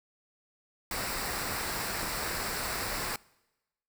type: noise with comb filter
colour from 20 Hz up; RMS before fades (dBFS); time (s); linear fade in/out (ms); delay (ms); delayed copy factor
pink; -34; 0.91-3.16; 2; 0.31; -0.55
effects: noise-tail reverb RT60 1.0 s tail -24 dB re dry